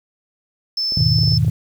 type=tone; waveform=sine; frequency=5274 Hz; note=E8; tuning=in tune; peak=-18 dBFS; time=0.77-1.38 s; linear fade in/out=5 ms
type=clicks; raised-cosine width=2 ms; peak=-22 dBFS; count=9; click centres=0.922 / 0.973 / 1.005 / 1.186 / 1.234 / 1.276 / 1.322 / 1.448 / 1.481 s
type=chord; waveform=sine; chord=E major seventh; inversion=none; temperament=equal; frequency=82.41 / 103.83 / 123.47 / 155.56 Hz; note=E2 / G#2 / B2 / D#3; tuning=0 / 0 / 0 / 0 cents; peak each=-23 / -19 / -18 / -18 dBFS; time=0.97-1.5 s; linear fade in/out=5 ms
effects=7-bit

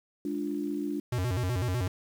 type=chord; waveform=sine; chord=D diminished; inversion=second; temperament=equal; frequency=207.7 / 293.7 / 349.2 Hz; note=Ab3 / D4 / F4; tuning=0 / 0 / 0 cents; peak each=-37 / -31 / -36 dBFS; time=0.25-1 s; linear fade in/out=2 ms
type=tone with vibrato; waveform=square; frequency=106.1 Hz; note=G#2; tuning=38 cents sharp; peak=-28 dBFS; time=1.12-1.88 s; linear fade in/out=5 ms; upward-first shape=square; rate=8 Hz; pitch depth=260 cents each way
effects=9-bit

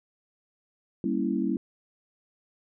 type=chord; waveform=sine; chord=G diminished seventh; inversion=none; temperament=equal; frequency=196 / 233.1 / 277.2 / 329.6 Hz; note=G3 / Bb3 / Db4 / Fb4; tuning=0 / 0 / 0 / 0 cents; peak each=-30 dBFS; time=1.04-1.57 s; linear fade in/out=2 ms; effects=none

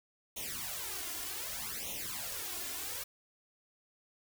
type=noise with flanger; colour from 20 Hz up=white; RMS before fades=-40 dBFS; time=0.36-3.04 s; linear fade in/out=10 ms; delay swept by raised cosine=0.31 to 2.91 ms; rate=0.65 Hz; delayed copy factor=+0.9; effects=none

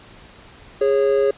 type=tone pair together; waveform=triangle; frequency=411.3 / 549 Hz; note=G#4 / C#5; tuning=-17 / -17 cents; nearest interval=perfect fourth; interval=500 cents; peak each=-14 / -17 dBFS; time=0.81-1.31 s; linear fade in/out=5 ms; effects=pink hiss -45 dBFS RMS until 1.37 s + resampled to 8000 Hz

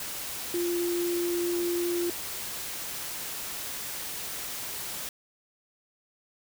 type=tone in noise; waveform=sine; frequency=347.6 Hz; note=F4; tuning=8 cents flat; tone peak=-26 dBFS; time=0.54-2.1 s; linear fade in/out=2 ms; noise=white; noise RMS=-36 dBFS; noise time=0-5.09 s; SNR=+7 dB; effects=none

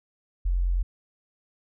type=tone; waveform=sine; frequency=44.34 Hz; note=F1; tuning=27 cents sharp; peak=-21 dBFS; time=0.45-0.83 s; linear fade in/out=10 ms; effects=none

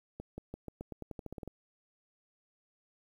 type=accelerating click train; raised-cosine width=2 ms; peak=-28 dBFS; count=14; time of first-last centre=0.2-1.477 s; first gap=180 ms; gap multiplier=0.89; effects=10-bit

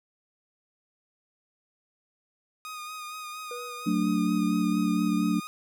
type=tone with vibrato; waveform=sawtooth; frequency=1238 Hz; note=D#6; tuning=9 cents flat; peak=-33 dBFS; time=2.65-5.47 s; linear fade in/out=0 ms; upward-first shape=sine; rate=4.3 Hz; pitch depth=28 cents each way
type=tone with exponential decay; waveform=triangle; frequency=486 Hz; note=B4; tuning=28 cents flat; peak=-33 dBFS; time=3.51-4.53 s; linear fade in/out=2 ms; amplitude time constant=220 ms
type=chord; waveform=sine; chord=D major; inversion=first; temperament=equal with one note detuned; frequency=185 / 222.2 / 293.7 Hz; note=F#3 / A3 / D4; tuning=0 / +17 / 0 cents; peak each=-27 dBFS; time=3.86-5.4 s; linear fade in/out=10 ms
effects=none

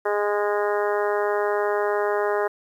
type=harmonic tone; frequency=206.4 Hz; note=G#3; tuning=10 cents flat; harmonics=2 / 3 / 4 / 5 / 6 / 7 / 8 / 9; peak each=-23 / -27 / -29 / -31 / -33 / -34 / -35 / -36 dBFS; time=0.05-2.48 s; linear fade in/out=10 ms; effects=9-bit

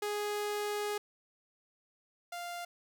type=tone pair in turn; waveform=sawtooth; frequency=415.3 / 697.3 Hz; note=G#4 / F5; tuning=0 / -3 cents; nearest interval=major sixth; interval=897 cents; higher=second; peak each=-29 / -35 dBFS; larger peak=first; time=0.02-0.98 / 2.32-2.65 s; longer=first; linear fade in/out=5 ms; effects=none

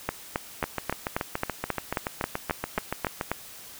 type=two click trains; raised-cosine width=0.5 ms; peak=-12 / -10 dBFS; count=19 / 13; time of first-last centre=0.64-3.211 / 0.09-3.316 s; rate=7 / 3.72 Hz; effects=white hiss -45 dBFS RMS until 3.79 s

